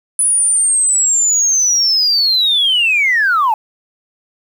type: linear sweep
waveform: sine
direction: down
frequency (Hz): 9980 to 830.6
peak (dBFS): -9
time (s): 0.19-3.54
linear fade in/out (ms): 2
effects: tanh soft clip ceiling -6 dBFS + 7-bit